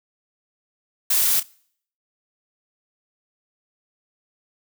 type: noise with echo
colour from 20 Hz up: blue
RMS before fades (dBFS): -19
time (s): 1.1-1.4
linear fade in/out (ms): 5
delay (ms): 31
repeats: 1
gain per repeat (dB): -13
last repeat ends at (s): 1.431
effects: noise-tail reverb RT60 0.6 s tail -24 dB re dry